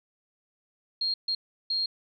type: tone bursts at uneven times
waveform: sine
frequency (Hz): 4233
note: C8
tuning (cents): +19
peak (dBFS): -25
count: 3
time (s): 1.01-1.14 / 1.28-1.35 / 1.7-1.86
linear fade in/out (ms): 5
effects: none